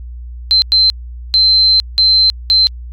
sine tone bursts at uneven times, 4100 Hz, C8, 36 cents flat, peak -6 dBFS, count 5, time 0.51-0.62 / 0.72-0.9 / 1.34-1.8 / 1.98-2.3 / 2.5-2.67 s, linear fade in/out 0 ms, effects added 60 Hz sine -25 dBFS peak until 2.92 s + MP3 96 kbps

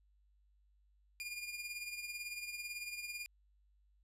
sawtooth tone with tremolo, 2420 Hz, D#7, 49 cents flat, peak -36 dBFS, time 1.2-3.26 s, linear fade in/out 0 ms, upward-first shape triangle, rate 18 Hz, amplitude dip 65%, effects added 50 Hz sine -68 dBFS peak until 4.03 s + resampled to 32000 Hz

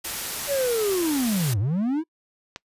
white noise, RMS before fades -30 dBFS, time 0.04-1.54 s, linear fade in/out 10 ms
triangle linear two-way sweep, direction down then up, 582 to 92.5 to 334.7 Hz, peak -19 dBFS, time 0.47-2.04 s, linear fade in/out 50 ms, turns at 1.59 s
click, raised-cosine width 0.2 ms, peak -16 dBFS, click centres 2.561 s
effects noise-tail reverb RT60 0.1 s tail -25 dB re dry + resampled to 32000 Hz

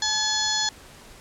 harmonic tone with a mistuned harmonic, 854 Hz, G#5, 48 cents sharp, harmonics 1 / 2 / 4 / 5 / 6 / 7 / 8, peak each -31 / -30 / -28 / -27 / -32 / -32 / -30 dBFS, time 0.02-0.69 s, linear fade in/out 2 ms, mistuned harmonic 1, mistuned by +22 cents, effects pink hiss -47 dBFS RMS until 1.2 s + low-pass 11000 Hz 12 dB/octave

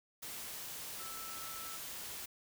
sine tone in noise, 1318.5 Hz, E6, in tune, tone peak -49 dBFS, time 0.99-1.77 s, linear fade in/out 10 ms, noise white, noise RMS -45 dBFS, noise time 0.22-2.26 s, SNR -7 dB, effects none

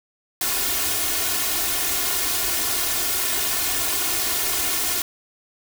white noise with comb filter, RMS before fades -23 dBFS, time 0.41-5.02 s, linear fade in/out 2 ms, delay 2.8 ms, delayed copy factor +0.85, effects none

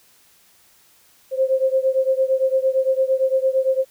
sine beating tone pair, 524 / 532.8 Hz, C5 / C5, +2 / +31 cents, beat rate 8.8 Hz, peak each -18 / -20 dBFS, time 1.31-3.85 s, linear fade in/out 50 ms, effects white hiss -55 dBFS RMS until 3.9 s

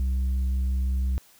sine tone with tanh clipping, 64.7 Hz, C2, 19 cents flat, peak -23 dBFS, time 0-1.18 s, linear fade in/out 0 ms, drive 4 dB, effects white hiss -56 dBFS RMS until 1.39 s

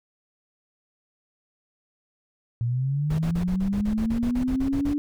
sine linear sweep, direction up, 114.8 to 293.7 Hz, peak -22 dBFS, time 2.61-4.98 s, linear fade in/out 0 ms
brown noise bursts, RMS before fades -31 dBFS, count 15, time 3.1-4.937 s, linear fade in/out 5 ms, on 87 ms, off 38 ms
effects none

